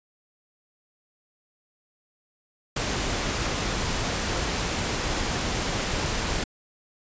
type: noise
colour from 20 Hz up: pink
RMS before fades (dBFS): -27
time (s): 2.76-6.44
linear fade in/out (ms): 5
effects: resampled to 16000 Hz